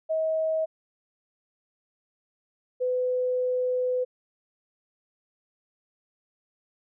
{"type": "tone pair in turn", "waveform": "sine", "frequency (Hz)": [637, 503], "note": ["D#5", "B4"], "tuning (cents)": [41, 32], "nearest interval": "major third", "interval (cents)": 409, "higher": "first", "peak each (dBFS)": -23, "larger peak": "neither", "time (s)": [[0.09, 0.66], [2.8, 4.05]], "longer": "second", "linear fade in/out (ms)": 20, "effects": []}